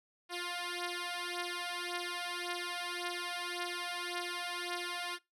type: beating tone pair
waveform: 5% pulse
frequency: 351 / 352.8 Hz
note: F4 / F4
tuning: +9 / +18 cents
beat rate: 1.8 Hz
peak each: -28 dBFS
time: 0.29-5.19 s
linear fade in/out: 50 ms
effects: noise-tail reverb RT60 0.2 s tail -21 dB re dry + low-pass 10000 Hz 12 dB/octave